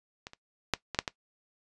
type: clicks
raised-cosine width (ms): 0.2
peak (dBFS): -23 / -30 / -7 / -17 / -6 / -14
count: 6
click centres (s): 0.269 / 0.334 / 0.737 / 0.947 / 0.989 / 1.078
effects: noise-tail reverb RT60 0.1 s tail -19 dB re dry + resampled to 22050 Hz